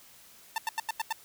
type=tone bursts; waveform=sawtooth; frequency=894 Hz; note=A5; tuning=27 cents sharp; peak=-24 dBFS; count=6; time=0.56-1.126 s; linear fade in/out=2 ms; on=21 ms; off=88 ms; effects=white hiss -55 dBFS RMS until 1.24 s